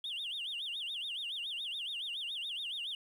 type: tone with vibrato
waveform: sine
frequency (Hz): 3210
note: G7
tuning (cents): +40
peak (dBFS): -35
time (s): 0.04-2.95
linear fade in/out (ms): 2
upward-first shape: sine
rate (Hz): 7.1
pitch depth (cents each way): 260
effects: tanh soft clip ceiling -34 dBFS + 11-bit